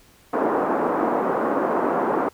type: band-pass noise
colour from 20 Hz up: pink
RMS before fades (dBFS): -22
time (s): 0.33-2.29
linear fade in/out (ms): 5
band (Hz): 260 to 1200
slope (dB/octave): 24
effects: pink hiss -54 dBFS RMS until 2.33 s